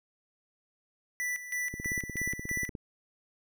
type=tone with tremolo; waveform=square; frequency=1975.5 Hz; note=B6; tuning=in tune; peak=-31 dBFS; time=1.2-2.69 s; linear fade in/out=0 ms; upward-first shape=square; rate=3.1 Hz; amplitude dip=70%
type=click train; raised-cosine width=3 ms; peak=-25 dBFS; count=18; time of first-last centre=1.74-2.752 s; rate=16.8 Hz
effects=none